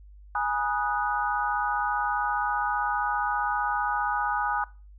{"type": "chord", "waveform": "sine", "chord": "G# minor seventh", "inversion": "none", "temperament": "equal with one note detuned", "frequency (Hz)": [830.6, 965.8, 1244.5, 1480], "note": ["G#5", "B5", "D#6", "F#6"], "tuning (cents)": [0, -39, 0, 0], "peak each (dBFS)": [-28, -31, -30, -31], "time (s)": [0.35, 4.64], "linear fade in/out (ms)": 2, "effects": ["noise-tail reverb RT60 0.3 s tail -20 dB re dry", "added 50 Hz sine -46 dBFS peak until 4.98 s"]}